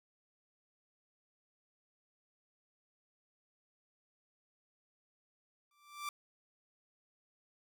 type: tone with exponential growth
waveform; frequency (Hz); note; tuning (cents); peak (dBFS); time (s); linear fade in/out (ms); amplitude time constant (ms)
sawtooth; 1174; D6; -1; -32; 5.71-6.09; 2; 82
effects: none